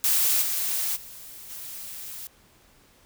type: noise with level steps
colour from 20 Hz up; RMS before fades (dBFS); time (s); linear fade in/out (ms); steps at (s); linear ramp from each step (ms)
blue; -22 / -27 / -43 / -38; 0.04-2.27; 0; 0.41 / 0.95 / 1.49; 20
effects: pink hiss -58 dBFS RMS until 3.05 s